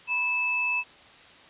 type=tone pair together; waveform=sine; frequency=980.6 / 2618 Hz; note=B5 / E7; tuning=-13 / -13 cents; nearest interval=octave + perfect fourth; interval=1700 cents; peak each=-34 / -24 dBFS; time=0.07-0.84 s; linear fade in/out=50 ms; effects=white hiss -51 dBFS RMS until 1.49 s + resampled to 8000 Hz